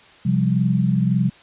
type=chord; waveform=sine; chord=C suspended fourth; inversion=none; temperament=just; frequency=130.81 / 174.42 / 196.22 Hz; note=C3 / F3 / G3; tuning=0 / -2 / +2 cents; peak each=-20 dBFS; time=0.25-1.3 s; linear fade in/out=10 ms; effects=white hiss -48 dBFS RMS until 1.42 s + resampled to 8000 Hz